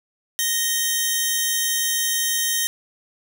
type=tone pair together; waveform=10% pulse; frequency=1865 / 3137 Hz; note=A#6 / G7; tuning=0 / +1 cents; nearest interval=major sixth; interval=901 cents; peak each=-14 dBFS; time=0.39-2.67 s; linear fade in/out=0 ms; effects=none